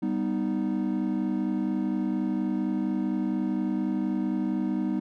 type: chord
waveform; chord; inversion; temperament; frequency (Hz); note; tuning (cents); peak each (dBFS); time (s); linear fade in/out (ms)
triangle; G augmented; none; equal; 196 / 246.9 / 311.1; G3 / B3 / D#4; 0 / 0 / 0; -27; 0.02-5; 10
effects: tanh soft clip ceiling -15 dBFS